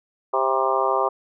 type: harmonic tone with a mistuned harmonic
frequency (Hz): 132.3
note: C3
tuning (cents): +20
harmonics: 3 / 4 / 5 / 6 / 7 / 8 / 9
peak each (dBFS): -26 / -26 / -26 / -26 / -26 / -26 / -26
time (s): 0.33-1.09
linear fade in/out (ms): 10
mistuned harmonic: 7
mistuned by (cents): +47
effects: none